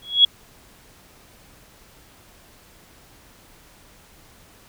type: tone with exponential growth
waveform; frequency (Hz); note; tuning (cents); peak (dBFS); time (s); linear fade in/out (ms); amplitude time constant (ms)
sine; 3339; G#7; +9; -6; 0.02-0.25; 5; 49
effects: pink hiss -51 dBFS RMS until 4.68 s